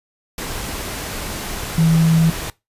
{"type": "tone in noise", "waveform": "sine", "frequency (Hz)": 163, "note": "E3", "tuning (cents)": -19, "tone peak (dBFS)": -11, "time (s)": [1.78, 2.3], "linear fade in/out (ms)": 2, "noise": "pink", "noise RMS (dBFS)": -27, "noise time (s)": [0.38, 2.5], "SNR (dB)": 13, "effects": ["noise-tail reverb RT60 0.2 s tail -20 dB re dry", "resampled to 32000 Hz"]}